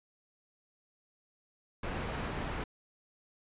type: low-pass noise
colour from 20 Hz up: pink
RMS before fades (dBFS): -37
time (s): 1.83-2.64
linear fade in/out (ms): 5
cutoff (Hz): 2300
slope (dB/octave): 12
effects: resampled to 8000 Hz